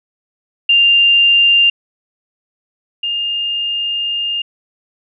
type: tone pair in turn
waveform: sine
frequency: 2794 / 2818 Hz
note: F7 / F7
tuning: 0 / +15 cents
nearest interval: unison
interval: 15 cents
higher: second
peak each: -7 / -16 dBFS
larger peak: first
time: 0.69-1.7 / 3.03-4.42 s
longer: second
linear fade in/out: 5 ms
effects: none